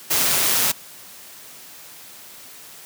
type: noise with amplitude modulation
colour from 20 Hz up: white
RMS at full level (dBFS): -17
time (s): 0.1-0.72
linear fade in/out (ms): 10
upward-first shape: sine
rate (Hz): 180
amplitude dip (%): 45
effects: white hiss -42 dBFS RMS until 2.85 s + high-pass 100 Hz 12 dB/octave